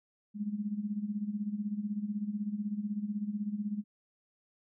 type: tone with tremolo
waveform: sine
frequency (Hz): 207.7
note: G#3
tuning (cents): 0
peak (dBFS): -29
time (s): 0.34-3.84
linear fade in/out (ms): 50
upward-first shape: sine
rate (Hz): 16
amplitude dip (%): 75
effects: none